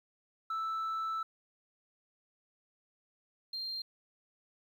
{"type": "tone pair in turn", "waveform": "sine", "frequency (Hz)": [1318.5, 4186], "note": ["E6", "C8"], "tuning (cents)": [0, 0], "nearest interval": "octave + minor sixth", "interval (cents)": 2000, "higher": "second", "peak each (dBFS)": [-30, -35], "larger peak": "first", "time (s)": [[0.5, 1.23], [3.53, 3.82]], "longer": "first", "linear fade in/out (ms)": 5, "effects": ["tanh soft clip ceiling -32 dBFS", "11-bit"]}